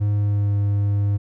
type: tone with pitch glide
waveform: triangle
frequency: 103.2 to 101.49 Hz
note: G#2 to G#2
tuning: -10 to -39 cents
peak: -15 dBFS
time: 0-1.18 s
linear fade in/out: 20 ms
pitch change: -29 cents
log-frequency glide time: 0.11-0.54 s
effects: none